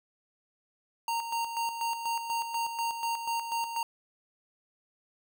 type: tone with tremolo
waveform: square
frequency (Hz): 925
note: A#5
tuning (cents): -14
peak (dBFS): -29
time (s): 1.08-3.83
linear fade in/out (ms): 2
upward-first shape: square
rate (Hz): 4.1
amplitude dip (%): 55
effects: none